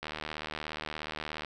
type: click train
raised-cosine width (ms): 0.3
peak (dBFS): -20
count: 110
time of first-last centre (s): 0.03-1.447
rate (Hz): 76.9
effects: none